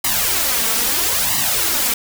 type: noise with flanger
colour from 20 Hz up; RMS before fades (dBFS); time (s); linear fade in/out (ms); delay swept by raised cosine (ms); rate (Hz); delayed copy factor
white; -18; 0.04-1.94; 5; 1 to 4.5; 0.76; +0.75
effects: none